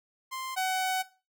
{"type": "tone pair in turn", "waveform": "sawtooth", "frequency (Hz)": [1046.5, 750.4], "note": ["C6", "F#5"], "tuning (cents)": [0, 24], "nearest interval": "tritone", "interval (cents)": 576, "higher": "first", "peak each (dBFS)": [-31, -23], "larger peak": "second", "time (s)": [[0.31, 0.56], [0.56, 1.03]], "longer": "second", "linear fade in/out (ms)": 20, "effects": ["noise-tail reverb RT60 0.3 s tail -17 dB re dry"]}